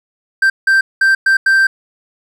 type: tone bursts at uneven times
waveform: triangle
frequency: 1568 Hz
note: G6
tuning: in tune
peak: -6 dBFS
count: 5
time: 0.42-0.5 / 0.67-0.81 / 1.01-1.15 / 1.26-1.37 / 1.46-1.67 s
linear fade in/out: 5 ms
effects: none